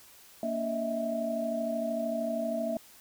sine tone cluster, 232.8 / 286.7 / 624 / 657 Hz, A#3 / D4 / D#5 / E5, -2 / -42 / +5 / -6 cents, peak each -34 / -40 / -39 / -31 dBFS, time 0.43-2.77 s, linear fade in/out 2 ms, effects white hiss -55 dBFS RMS until 3 s

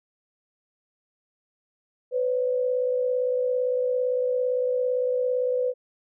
sine tone pair together, 502.3 / 560 Hz, B4 / C#5, +29 / +18 cents, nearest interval major second, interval 189 cents, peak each -22 / -31 dBFS, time 2.11-5.74 s, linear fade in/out 50 ms, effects none

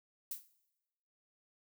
violet noise with exponential decay, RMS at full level -36 dBFS, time 0.31-0.48 s, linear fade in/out 5 ms, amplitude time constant 36 ms, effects noise-tail reverb RT60 1.0 s tail -19 dB re dry

